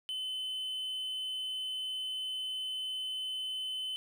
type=tone; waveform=triangle; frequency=3041 Hz; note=F#7; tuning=47 cents sharp; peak=-33 dBFS; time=0.09-3.96 s; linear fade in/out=0 ms; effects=none